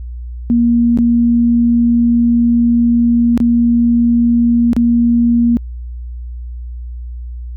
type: tone with dropouts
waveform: sine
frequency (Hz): 236.2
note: A#3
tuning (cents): +23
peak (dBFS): -8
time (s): 0.5-5.57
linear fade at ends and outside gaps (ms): 0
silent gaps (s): 0.974-0.987 / 3.376-3.402 / 4.732-4.765
effects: added 60 Hz sine -23 dBFS peak until 7.56 s